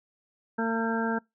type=harmonic tone; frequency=226.8 Hz; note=A#3; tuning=47 cents flat; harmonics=1 / 2 / 3 / 4 / 6 / 7; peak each=-28 / -32 / -37 / -33 / -36 / -34 dBFS; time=0.58-1.19 s; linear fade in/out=10 ms; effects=noise-tail reverb RT60 0.2 s tail -26 dB re dry